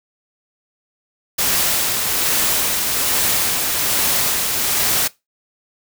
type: noise with tremolo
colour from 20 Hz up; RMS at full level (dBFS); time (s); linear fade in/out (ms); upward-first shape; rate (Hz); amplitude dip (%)
white; -17; 1.38-5.08; 10; sine; 1.2; 30
effects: noise-tail reverb RT60 0.2 s tail -20 dB re dry